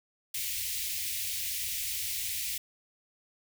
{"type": "band-stop noise", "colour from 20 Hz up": "white", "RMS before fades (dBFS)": -34, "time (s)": [0.34, 2.58], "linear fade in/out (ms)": 5, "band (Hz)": [110, 2000], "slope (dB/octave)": 48, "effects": []}